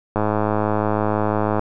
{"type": "click train", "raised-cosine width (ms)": 1, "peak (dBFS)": -6, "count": 153, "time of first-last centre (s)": [0.16, 1.594], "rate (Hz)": 106, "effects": []}